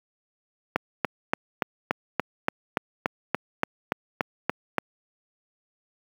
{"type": "click train", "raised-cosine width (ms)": 0.5, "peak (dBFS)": -6, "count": 15, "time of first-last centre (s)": [0.76, 4.783], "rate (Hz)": 3.48, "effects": ["high-pass 150 Hz 12 dB/octave", "7-bit"]}